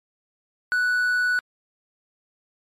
triangle tone with amplitude modulation, 1480 Hz, F#6, in tune, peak -16 dBFS, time 0.72-1.39 s, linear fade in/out 0 ms, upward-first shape sine, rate 119 Hz, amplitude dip 25%, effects MP3 64 kbps

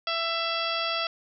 harmonic tone, 666 Hz, E5, 18 cents sharp, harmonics 1 / 2 / 3 / 4 / 5 / 6 / 7 / 8, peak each -33 / -31 / -38 / -34 / -32 / -42 / -35 / -40 dBFS, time 0.07-1.07 s, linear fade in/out 2 ms, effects none

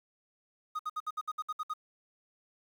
triangle tone bursts, 1244.5 Hz, D#6, in tune, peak -30 dBFS, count 10, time 0.75-1.738 s, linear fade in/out 10 ms, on 43 ms, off 62 ms, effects 10-bit

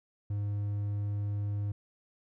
triangle tone, 102.4 Hz, G#2, 24 cents flat, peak -28 dBFS, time 0.3-1.72 s, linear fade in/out 5 ms, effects none

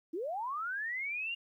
sine linear sweep, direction up, 297.4 to 2834 Hz, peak -34 dBFS, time 0.13-1.35 s, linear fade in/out 10 ms, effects 12-bit

